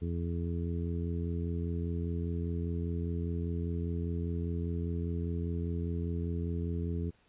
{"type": "harmonic tone", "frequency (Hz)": 85, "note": "F2", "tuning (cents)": -46, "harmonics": [1, 2, 3, 4, 5], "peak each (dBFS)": [-33, -37, -41, -44, -43], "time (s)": [0.01, 7.11], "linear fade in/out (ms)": 20, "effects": ["pink hiss -67 dBFS RMS until 7.28 s", "resampled to 8000 Hz"]}